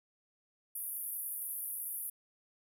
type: band-pass noise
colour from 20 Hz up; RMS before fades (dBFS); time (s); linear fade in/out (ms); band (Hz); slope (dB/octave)
pink; -40; 0.75-2.1; 5; 10000 to 15000; 96
effects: none